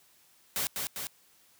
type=noise with echo; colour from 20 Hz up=white; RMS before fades=-31 dBFS; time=0.56-0.67 s; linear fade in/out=0 ms; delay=200 ms; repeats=2; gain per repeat=-3 dB; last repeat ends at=1.07 s; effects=white hiss -63 dBFS RMS until 1.59 s + high-pass 60 Hz 12 dB/octave